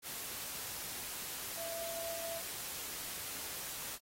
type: tone in noise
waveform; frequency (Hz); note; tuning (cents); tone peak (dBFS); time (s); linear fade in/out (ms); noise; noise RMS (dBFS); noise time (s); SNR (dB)
sine; 667; E5; +20; -42; 1.56-2.42; 50; white; -43; 0.02-3.99; -2
effects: AAC 48 kbps